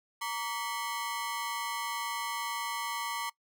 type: ring-modulated tone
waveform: sawtooth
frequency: 1040 Hz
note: C6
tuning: 11 cents flat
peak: -26 dBFS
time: 0.21-3.3 s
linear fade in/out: 10 ms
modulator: 109 Hz
effects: noise-tail reverb RT60 0.1 s tail -22 dB re dry